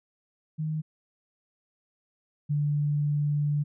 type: tone pair in turn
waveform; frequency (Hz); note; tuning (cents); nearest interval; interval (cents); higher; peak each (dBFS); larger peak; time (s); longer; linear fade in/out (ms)
sine; 155.56 / 146.83; D#3 / D3; 0 / 0; minor second; 100; first; -27 / -23; second; 0.58-0.82 / 2.49-3.64; second; 20
effects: none